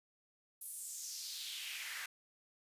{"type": "noise with high-pass filter sweep", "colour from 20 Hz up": "pink", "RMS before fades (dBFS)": -45, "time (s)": [0.61, 2.06], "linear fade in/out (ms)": 5, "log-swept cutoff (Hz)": [11000, 1600], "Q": 2.9, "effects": ["resampled to 32000 Hz"]}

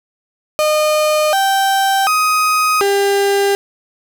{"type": "tone with pitch steps", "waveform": "35% pulse", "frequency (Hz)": [611, 780, 1254, 399.2], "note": ["D#5", "G5", "D#6", "G4"], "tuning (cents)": [-32, -9, 13, 32], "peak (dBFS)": -10, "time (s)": [0.59, 3.55], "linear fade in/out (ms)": 0, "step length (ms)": 740, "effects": []}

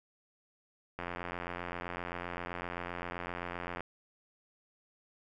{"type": "click train", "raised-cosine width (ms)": 0.5, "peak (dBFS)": -23, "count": 248, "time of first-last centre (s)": [0.99, 3.806], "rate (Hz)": 87.7, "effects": []}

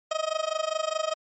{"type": "tone with amplitude modulation", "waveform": "30% pulse", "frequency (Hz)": 630, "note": "D#5", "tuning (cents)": 21, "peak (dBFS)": -20, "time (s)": [0.11, 1.14], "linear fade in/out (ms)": 5, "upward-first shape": "sine", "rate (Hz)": 24.9, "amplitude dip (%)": 90, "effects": ["MP3 32 kbps"]}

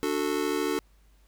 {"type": "chord", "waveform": "square", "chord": "D major", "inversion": "none", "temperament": "just", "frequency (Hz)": [293.7, 367.1, 440.5], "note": ["D4", "F#4", "A4"], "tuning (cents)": [0, -14, 2], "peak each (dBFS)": -31, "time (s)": [0.03, 0.79], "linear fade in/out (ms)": 0, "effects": ["added 50 Hz sine -57 dBFS peak until 1.27 s", "pink hiss -67 dBFS RMS until 1.27 s"]}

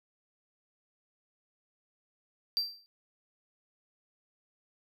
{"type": "tone with exponential decay", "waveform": "triangle", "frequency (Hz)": 4699, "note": "D8", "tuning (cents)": 0, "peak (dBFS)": -23, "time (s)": [2.57, 2.86], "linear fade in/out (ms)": 0, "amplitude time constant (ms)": 61, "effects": []}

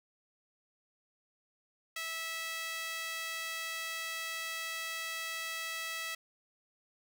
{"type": "tone with high-pass filter", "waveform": "sawtooth", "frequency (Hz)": 653, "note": "E5", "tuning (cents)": -17, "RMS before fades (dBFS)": -39, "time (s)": [1.96, 6.15], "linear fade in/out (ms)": 5, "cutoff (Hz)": 2000, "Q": 1.4, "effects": []}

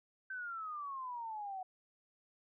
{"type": "exponential sweep", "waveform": "sine", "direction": "down", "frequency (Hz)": [1555, 738], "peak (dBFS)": -40, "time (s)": [0.3, 1.63], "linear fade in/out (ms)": 5, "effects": []}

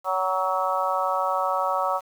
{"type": "harmonic tone with a mistuned harmonic", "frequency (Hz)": 187.6, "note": "F#3", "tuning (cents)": 24, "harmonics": [3, 4, 5, 6, 7], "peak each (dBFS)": [-28, -28, -28, -28, -28], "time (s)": [0.04, 2.01], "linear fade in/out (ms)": 50, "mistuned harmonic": 7, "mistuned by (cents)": -17, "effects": ["8-bit"]}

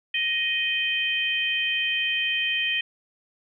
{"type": "harmonic tone", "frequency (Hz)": 624, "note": "D#5", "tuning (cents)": 5, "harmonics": [3, 4, 5], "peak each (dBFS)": [-29, -26, -26], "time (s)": [0.14, 2.81], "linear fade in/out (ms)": 5, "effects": []}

